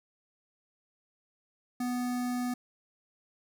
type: tone with notch filter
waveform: square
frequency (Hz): 246.9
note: B3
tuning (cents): 0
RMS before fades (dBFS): -32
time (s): 1.8-2.54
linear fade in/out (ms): 5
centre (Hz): 3000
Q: 1.4
effects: none